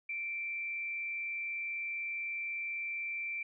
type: tone with frequency modulation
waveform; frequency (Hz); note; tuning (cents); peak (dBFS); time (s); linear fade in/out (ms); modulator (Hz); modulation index
sine; 2345; D7; -3; -35; 0.09-3.43; 5; 156; 0.25
effects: none